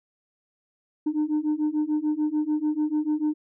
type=beating tone pair; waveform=sine; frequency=299.9 / 306.7 Hz; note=D4 / D#4; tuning=+36 / -25 cents; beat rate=6.8 Hz; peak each=-24 / -23 dBFS; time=1.06-3.34 s; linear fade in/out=10 ms; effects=tanh soft clip ceiling -19 dBFS